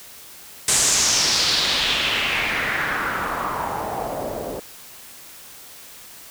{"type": "noise with low-pass filter sweep", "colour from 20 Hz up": "white", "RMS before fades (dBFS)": -22, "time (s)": [0.68, 4.6], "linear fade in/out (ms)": 2, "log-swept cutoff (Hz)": [8300, 490], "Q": 2.9, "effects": ["white hiss -42 dBFS RMS until 6.3 s"]}